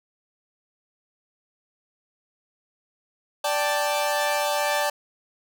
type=chord; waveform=sawtooth; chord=D suspended fourth; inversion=none; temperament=equal; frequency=587.3 / 784 / 880 Hz; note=D5 / G5 / A5; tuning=0 / 0 / 0 cents; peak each=-21 / -25 / -23 dBFS; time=3.44-4.9 s; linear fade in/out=5 ms; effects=none